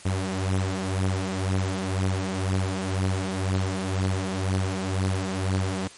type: beating tone pair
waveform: sawtooth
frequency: 94.1 / 96.1 Hz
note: F#2 / G2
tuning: +30 / -34 cents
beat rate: 2 Hz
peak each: -22 / -24 dBFS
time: 0.05-5.88 s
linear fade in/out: 10 ms
effects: white hiss -47 dBFS RMS until 5.97 s + MP3 48 kbps